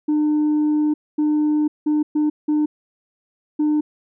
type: tone bursts at uneven times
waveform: sine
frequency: 301.5 Hz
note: D4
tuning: 46 cents sharp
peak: -13 dBFS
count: 6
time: 0.08-0.94 / 1.18-1.68 / 1.86-2.03 / 2.15-2.3 / 2.48-2.66 / 3.59-3.81 s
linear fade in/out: 10 ms
effects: tanh soft clip ceiling -14 dBFS